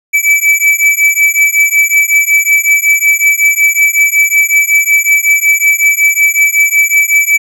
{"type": "beating tone pair", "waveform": "square", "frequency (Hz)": [2303, 2308.4], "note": ["D7", "D7"], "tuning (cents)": [-34, -30], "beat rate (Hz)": 5.4, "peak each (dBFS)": -10, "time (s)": [0.13, 7.38], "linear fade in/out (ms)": 20, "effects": []}